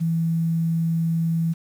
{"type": "tone with quantisation", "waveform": "sine", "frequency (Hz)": 164.81, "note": "E3", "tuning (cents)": 0, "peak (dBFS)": -19, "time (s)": [0, 1.54], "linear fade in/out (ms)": 20, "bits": 8, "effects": []}